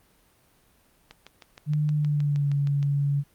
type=click train; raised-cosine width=0.2 ms; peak=-26 dBFS; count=12; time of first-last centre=1.11-2.829 s; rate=6.4 Hz
type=tone with pitch glide; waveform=sine; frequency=150 to 141.91 Hz; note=D3 to C#3; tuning=+37 to +41 cents; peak=-21 dBFS; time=1.66-3.24 s; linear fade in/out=50 ms; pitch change=-96 cents; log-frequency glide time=1.95-2.5 s
effects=pink hiss -62 dBFS RMS until 3.34 s + Opus 32 kbps